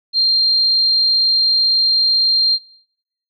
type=tone; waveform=sine; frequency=4186 Hz; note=C8; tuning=in tune; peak=-11 dBFS; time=0.13-2.59 s; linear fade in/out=50 ms; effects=noise-tail reverb RT60 0.9 s tail -26 dB re dry